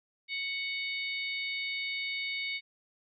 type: harmonic tone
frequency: 740 Hz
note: F#5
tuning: in tune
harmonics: 3 / 4 / 5 / 6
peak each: -34 / -44 / -40 / -43 dBFS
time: 0.28-2.61 s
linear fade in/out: 50 ms
effects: none